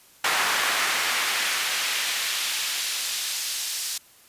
brown noise with high-pass filter sweep, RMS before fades -26 dBFS, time 0.24-3.98 s, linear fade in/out 5 ms, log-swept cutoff 1300 to 5300 Hz, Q 0.93, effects white hiss -54 dBFS RMS until 4.28 s + resampled to 32000 Hz

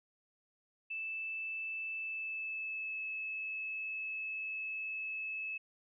sine tone with pitch glide, 2637 to 2599 Hz, E7 to E7, 0 to -25 cents, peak -37 dBFS, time 0.9-5.58 s, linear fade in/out 10 ms, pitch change -25 cents, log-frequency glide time 1.96-3.02 s, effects none

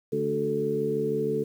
harmonic tone with a mistuned harmonic, 73 Hz, D2, 10 cents flat, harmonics 2 / 3 / 4 / 5 / 6, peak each -34 / -33 / -35 / -33 / -26 dBFS, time 0.12-1.44 s, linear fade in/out 10 ms, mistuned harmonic 5, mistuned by +33 cents, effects 9-bit

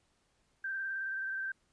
sine tone with vibrato, 1567 Hz, G6, 1 cent flat, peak -34 dBFS, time 0.64-1.52 s, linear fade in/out 5 ms, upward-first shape square, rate 19 Hz, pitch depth 21 cents each way, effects pink hiss -74 dBFS RMS until 1.72 s + resampled to 22050 Hz

